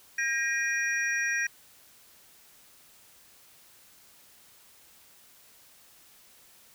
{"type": "tone cluster", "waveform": "sine", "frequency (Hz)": [1612, 1881, 2435, 5710], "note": ["G6", "A#6", "D#7", "F8"], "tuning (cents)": [48, 15, -38, 37], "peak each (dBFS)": [-31, -29, -33, -37], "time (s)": [0.18, 1.47], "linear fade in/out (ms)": 5, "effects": ["white hiss -57 dBFS RMS until 6.74 s"]}